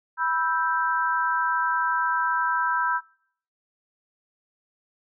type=chord; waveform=sine; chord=E minor; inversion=second; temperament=equal with one note detuned; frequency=982.1 / 1318.5 / 1568 Hz; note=B5 / E6 / G6; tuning=-10 / 0 / 0 cents; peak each=-25 / -27 / -26 dBFS; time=0.17-3.01 s; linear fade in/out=50 ms; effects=noise-tail reverb RT60 0.6 s tail -24 dB re dry